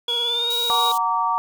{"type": "tone with pitch glide", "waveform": "sine", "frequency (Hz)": [3368, 3802], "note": ["G#7", "A#7"], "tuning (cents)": [24, 33], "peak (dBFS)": -20, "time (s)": [0.08, 0.92], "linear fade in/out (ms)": 5, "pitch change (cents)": 209, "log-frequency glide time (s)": [0.22, 0.51]}
{"type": "tone with vibrato", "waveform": "25% pulse", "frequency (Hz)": 473.3, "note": "A#4", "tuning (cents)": 26, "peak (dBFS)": -26, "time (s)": [0.08, 0.92], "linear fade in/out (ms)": 2, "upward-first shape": "sine", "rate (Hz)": 18, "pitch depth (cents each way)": 26}
{"type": "high-pass noise", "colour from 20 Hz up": "white", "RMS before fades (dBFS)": -33, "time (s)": [0.5, 0.98], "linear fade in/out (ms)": 5, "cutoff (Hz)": 2900, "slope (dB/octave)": 96}
{"type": "chord", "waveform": "sine", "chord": "Gb augmented", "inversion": "none", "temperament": "just", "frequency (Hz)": [740, 925, 1156.2], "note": ["Gb5", "Bb5", "D6"], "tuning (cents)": [0, -14, -27], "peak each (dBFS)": [-27, -21, -22], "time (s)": [0.7, 1.38], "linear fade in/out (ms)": 0}
{"effects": []}